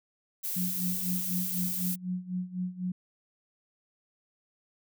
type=noise; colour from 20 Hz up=violet; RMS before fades=-33 dBFS; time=0.43-1.96 s; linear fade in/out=20 ms
type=tone with tremolo; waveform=sine; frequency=181.8 Hz; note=F#3; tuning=30 cents flat; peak=-28 dBFS; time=0.56-2.92 s; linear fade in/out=5 ms; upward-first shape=sine; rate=4 Hz; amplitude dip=85%
effects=none